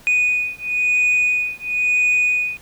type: beating tone pair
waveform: sine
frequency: 2476 / 2476.99 Hz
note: D#7 / D#7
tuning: -9 / -8 cents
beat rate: 0.99 Hz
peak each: -17 dBFS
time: 0.07-2.57 s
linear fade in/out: 0 ms
effects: tanh soft clip ceiling -12 dBFS + pink hiss -47 dBFS RMS until 2.61 s